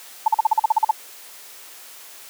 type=tone bursts; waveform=sine; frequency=880 Hz; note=A5; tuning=in tune; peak=-11 dBFS; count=11; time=0.26-0.911 s; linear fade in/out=5 ms; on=21 ms; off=42 ms; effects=white hiss -42 dBFS RMS until 2.29 s + high-pass 400 Hz 12 dB/octave